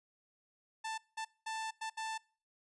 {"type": "tone bursts at uneven times", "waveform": "sawtooth", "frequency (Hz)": 885, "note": "A5", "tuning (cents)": 10, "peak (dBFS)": -34, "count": 5, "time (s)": [[0.84, 0.98], [1.17, 1.25], [1.46, 1.71], [1.81, 1.9], [1.97, 2.18]], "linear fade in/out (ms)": 10, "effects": ["noise-tail reverb RT60 0.4 s tail -23 dB re dry", "resampled to 22050 Hz"]}